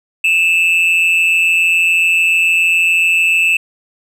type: tone with amplitude modulation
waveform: triangle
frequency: 2637 Hz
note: E7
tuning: in tune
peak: -5 dBFS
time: 0.24-3.57 s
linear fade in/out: 5 ms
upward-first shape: sine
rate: 173 Hz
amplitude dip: 65%
effects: none